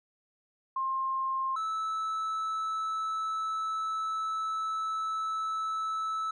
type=tone pair in turn; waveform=sine / triangle; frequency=1061 / 1307.9 Hz; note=C6 / E6; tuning=+24 / -14 cents; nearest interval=major third; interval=362 cents; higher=second; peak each=-28 dBFS; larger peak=neither; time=0.76-1.56 / 1.56-6.31 s; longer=second; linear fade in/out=5 ms; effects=resampled to 22050 Hz